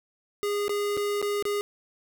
square tone with dropouts, 410 Hz, G#4, 22 cents flat, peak -26 dBFS, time 0.43-1.61 s, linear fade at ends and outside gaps 0 ms, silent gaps 0.681-0.694 / 0.969-0.974 / 1.216-1.226 / 1.425-1.453 s, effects none

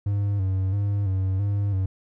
triangle tone with vibrato, 98 Hz, G2, in tune, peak -19 dBFS, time 0.06-1.86 s, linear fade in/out 5 ms, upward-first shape square, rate 1.5 Hz, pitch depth 55 cents each way, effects none

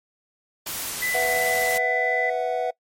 white noise, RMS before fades -30 dBFS, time 0.66-1.78 s, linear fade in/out 5 ms
sine tone, 1996 Hz, B6, 18 cents sharp, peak -23 dBFS, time 1.02-2.3 s, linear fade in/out 5 ms
triangle chord, B suspended fourth, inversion none, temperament equal, 493.9 / 659.3 / 740 Hz, B4 / E5 / F#5, 0 / 0 / 0 cents, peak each -25 / -25 / -24 dBFS, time 1.14-2.71 s, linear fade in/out 10 ms
effects noise-tail reverb RT60 0.1 s tail -23 dB re dry + MP3 64 kbps

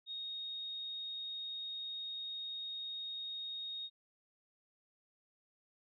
sine tone, 3729 Hz, A#7, in tune, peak -40 dBFS, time 0.06-3.9 s, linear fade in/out 50 ms, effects none

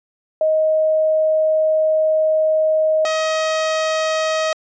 sine / sawtooth tone pair in turn, 627 / 632.5 Hz, D#5 / D#5, +13 / +28 cents, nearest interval unison, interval 15 cents, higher second, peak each -13 dBFS, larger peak neither, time 0.41-3.05 / 3.05-4.53 s, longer first, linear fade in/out 2 ms, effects resampled to 16000 Hz

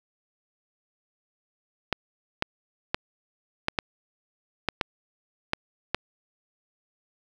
clicks, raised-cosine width 0.3 ms, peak -7 dBFS, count 9, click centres 1.927 / 2.424 / 2.945 / 3.684 / 3.788 / 4.687 / 4.812 / 5.534 / 5.946 s, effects 7-bit

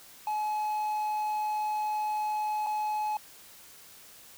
triangle tone with dropouts, 850 Hz, G#5, 40 cents sharp, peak -26 dBFS, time 0.27-3.17 s, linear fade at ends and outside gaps 2 ms, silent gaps 2.664-2.668 s, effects white hiss -52 dBFS RMS until 4.37 s

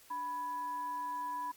sine tone with frequency modulation, 987.8 Hz, B5, in tune, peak -35 dBFS, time 0.1-1.52 s, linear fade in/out 10 ms, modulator 695 Hz, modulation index 0.25, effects white hiss -60 dBFS RMS until 1.56 s + MP3 96 kbps

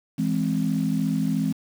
sine chord, E augmented, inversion none, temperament equal, 164.81 / 207.7 / 261.6 Hz, E3 / G#3 / B#3, 0 / 0 / 0 cents, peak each -25 dBFS, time 0.18-1.53 s, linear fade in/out 10 ms, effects tanh soft clip ceiling -11 dBFS + 7-bit

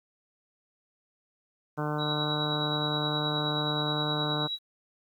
harmonic tone, 150.2 Hz, D3, 39 cents sharp, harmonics 1 / 2 / 3 / 4 / 5 / 6 / 7 / 8 / 9 / 10, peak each -32 / -35 / -37 / -38 / -39 / -40 / -40 / -41 / -42 / -42 dBFS, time 1.77-4.48 s, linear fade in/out 20 ms
sine tone with tremolo, 3884 Hz, B7, 30 cents flat, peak -29 dBFS, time 1.98-4.59 s, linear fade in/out 50 ms, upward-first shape sine, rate 9.5 Hz, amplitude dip 45%
effects 10-bit

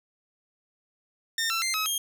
15% pulse tone with pitch steps, 1820 / 1343 / 2090 / 1279 / 3221 Hz, A#6 / E6 / C7 / D#6 / G7, -42 / +32 / -2 / +47 / +46 cents, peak -19 dBFS, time 1.38-1.98 s, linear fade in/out 2 ms, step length 120 ms, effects none

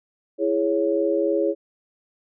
sine chord, C# minor, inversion first, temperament just, 332.6 / 415.8 / 554.4 Hz, E4 / G#4 / C#5, +16 / +2 / 0 cents, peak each -23 dBFS, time 0.38-1.55 s, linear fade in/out 50 ms, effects none

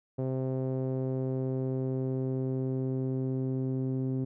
sawtooth tone with low-pass filter sweep, 130.81 Hz, C3, in tune, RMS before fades -31 dBFS, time 0.18-4.25 s, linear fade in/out 10 ms, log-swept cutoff 510 to 320 Hz, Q 2, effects none

